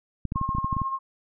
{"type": "clicks", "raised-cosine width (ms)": 5, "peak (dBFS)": -16, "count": 11, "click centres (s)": [0.253, 0.321, 0.359, 0.414, 0.491, 0.55, 0.584, 0.645, 0.728, 0.767, 0.817]}
{"type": "tone with tremolo", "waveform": "sine", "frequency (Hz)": 1072, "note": "C6", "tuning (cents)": 42, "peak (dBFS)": -24, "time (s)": [0.35, 0.99], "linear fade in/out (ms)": 20, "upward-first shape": "sine", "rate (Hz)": 14, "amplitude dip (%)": 55}
{"effects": []}